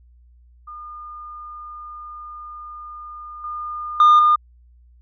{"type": "tone with level steps", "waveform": "sine", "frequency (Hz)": 1214, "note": "D#6", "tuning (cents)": -43, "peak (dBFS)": [-33, -26, -6, -10], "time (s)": [0.67, 4.36], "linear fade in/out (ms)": 10, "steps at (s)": [3.44, 4, 4.19], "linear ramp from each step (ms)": 2, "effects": ["tanh soft clip ceiling -7 dBFS", "added 60 Hz sine -48 dBFS peak until 5.01 s"]}